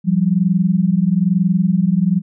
sine tone pair together, 172.21 / 193.3 Hz, F3 / G3, -24 / -24 cents, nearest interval major second, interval 200 cents, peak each -15 dBFS, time 0.04-2.22 s, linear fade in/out 50 ms, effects none

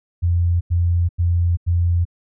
sine tone bursts, 86.5 Hz, F2, 16 cents flat, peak -14 dBFS, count 4, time 0.22-2.053 s, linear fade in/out 20 ms, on 390 ms, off 91 ms, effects none

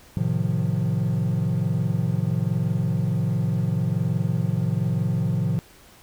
triangle chord, F dominant seventh, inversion first, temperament equal with one note detuned, 110 / 130.81 / 155.56 / 176.85 Hz, A2 / C3 / Eb3 / F3, 0 / 0 / 0 / +22 cents, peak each -24 dBFS, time 0.17-5.59 s, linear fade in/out 0 ms, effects tanh soft clip ceiling -8 dBFS + pink hiss -51 dBFS RMS until 6.02 s

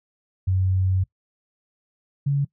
sine tone pair in turn, 93.7 / 140.96 Hz, F#2 / C#3, +22 / +29 cents, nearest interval perfect fifth, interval 707 cents, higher second, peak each -18 dBFS, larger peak neither, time 0.47-1.04 / 2.26-2.45 s, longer first, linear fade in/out 10 ms, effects noise-tail reverb RT60 0.1 s tail -21 dB re dry

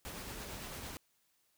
pink noise with tremolo, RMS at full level -44 dBFS, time 0.05-0.97 s, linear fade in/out 0 ms, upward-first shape sine, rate 8.9 Hz, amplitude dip 25%, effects white hiss -75 dBFS RMS until 1.57 s

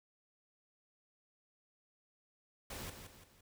pink noise with echo, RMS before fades -45 dBFS, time 2.7-2.9 s, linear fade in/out 5 ms, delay 170 ms, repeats 3, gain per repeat -7 dB, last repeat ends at 3.41 s, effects none

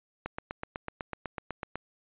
click train, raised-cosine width 0.5 ms, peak -19 dBFS, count 13, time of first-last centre 0.26-1.756 s, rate 8.02 Hz, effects resampled to 8000 Hz

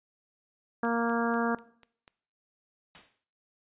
harmonic tone, 233.1 Hz, A#3, in tune, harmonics 1 / 2 / 3 / 4 / 5 / 6 / 7, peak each -29 / -32 / -34 / -35 / -36 / -37 / -37 dBFS, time 0.83-1.55 s, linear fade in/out 2 ms
click train, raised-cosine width 0.2 ms, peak -34 dBFS, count 6, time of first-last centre 0.85-2.079 s, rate 4.07 Hz
white noise with exponential decay, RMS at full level -44 dBFS, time 2.95-3.24 s, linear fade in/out 0 ms, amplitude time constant 61 ms
effects noise-tail reverb RT60 0.6 s tail -19 dB re dry + resampled to 8000 Hz

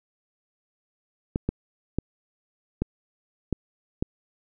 clicks, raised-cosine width 3 ms, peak -11 dBFS, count 6, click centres 1.359 / 1.49 / 1.986 / 2.82 / 3.527 / 4.025 s, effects none

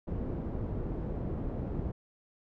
pink low-pass noise, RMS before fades -35 dBFS, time 0.07-1.92 s, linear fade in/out 10 ms, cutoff 440 Hz, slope 12 dB/octave, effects none

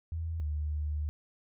sine tone pair in turn, 81.8 / 75.16 Hz, E2 / D2, -13 / +41 cents, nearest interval minor second, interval 146 cents, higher first, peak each -32 / -30 dBFS, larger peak second, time 0.12-0.4 / 0.4-1.09 s, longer second, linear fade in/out 0 ms, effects none

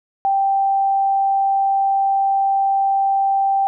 sine tone, 784 Hz, G5, in tune, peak -14 dBFS, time 0.25-3.67 s, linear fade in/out 0 ms, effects none

